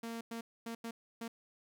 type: tone bursts at uneven times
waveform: sawtooth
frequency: 230 Hz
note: A#3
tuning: 23 cents flat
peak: -36 dBFS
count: 5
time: 0.03-0.21 / 0.31-0.41 / 0.66-0.75 / 0.84-0.91 / 1.21-1.28 s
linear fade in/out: 5 ms
effects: none